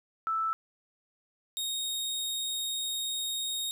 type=tone pair in turn; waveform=sine / sawtooth; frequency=1318.5 / 3729 Hz; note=E6 / A#7; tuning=0 / 0 cents; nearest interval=octave + tritone; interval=1800 cents; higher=second; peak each=-27 / -28 dBFS; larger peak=first; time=0.27-0.53 / 1.57-3.71 s; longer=second; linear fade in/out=0 ms; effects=11-bit